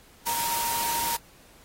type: tone in noise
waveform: sine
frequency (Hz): 932.3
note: A#5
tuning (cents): 0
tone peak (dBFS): -28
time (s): 0.26-1.17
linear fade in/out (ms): 10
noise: white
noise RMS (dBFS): -30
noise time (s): 0.26-1.17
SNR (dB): -1
effects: pink hiss -55 dBFS RMS until 1.64 s + AAC 48 kbps